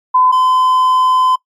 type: tone pair in turn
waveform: sine / triangle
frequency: 1015 / 1022.1 Hz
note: B5 / C6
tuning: +47 / -41 cents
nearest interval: unison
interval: 12 cents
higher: second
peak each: -7 dBFS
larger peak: neither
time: 0.14-0.32 / 0.32-1.36 s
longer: second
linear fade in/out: 10 ms
effects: noise-tail reverb RT60 0.1 s tail -21 dB re dry + MP3 64 kbps